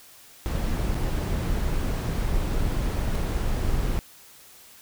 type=noise with dropouts; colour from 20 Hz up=brown; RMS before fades=-25 dBFS; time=0.46-3.99 s; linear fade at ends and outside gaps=0 ms; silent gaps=0.944-0.952 / 3.15-3.154 s; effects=white hiss -50 dBFS RMS until 4.81 s